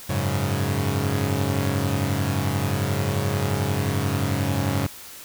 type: chord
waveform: sawtooth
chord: F# suspended second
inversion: none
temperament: equal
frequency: 92.5 / 103.83 / 138.59 Hz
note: F#2 / G#2 / C#3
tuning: 0 / 0 / 0 cents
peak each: -22 dBFS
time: 0.09-4.87 s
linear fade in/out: 10 ms
effects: white hiss -41 dBFS RMS until 5.24 s